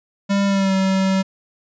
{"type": "tone with pitch glide", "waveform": "square", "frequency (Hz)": [198.8, 191.25], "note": ["G3", "G3"], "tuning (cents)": [25, -42], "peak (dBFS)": -16, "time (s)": [0.29, 1.23], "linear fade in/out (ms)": 20, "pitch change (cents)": -67, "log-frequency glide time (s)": [0.46, 0.74], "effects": ["resampled to 16000 Hz"]}